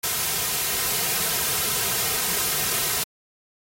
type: noise with comb filter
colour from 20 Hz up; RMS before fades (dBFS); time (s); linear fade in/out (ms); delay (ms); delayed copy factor
white; -24; 0.03-3.04; 10; 3.5; -0.6
effects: AAC 48 kbps